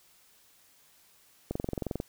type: click train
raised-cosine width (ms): 2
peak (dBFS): -18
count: 12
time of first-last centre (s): 1.51-2.001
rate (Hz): 22.4
effects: white hiss -62 dBFS RMS until 2.08 s